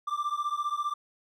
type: beating tone pair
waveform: triangle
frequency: 1174.7 / 1189.7 Hz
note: D6 / D6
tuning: 0 / +22 cents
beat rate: 15 Hz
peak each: -29 / -30 dBFS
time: 0.07-0.94 s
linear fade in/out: 10 ms
effects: none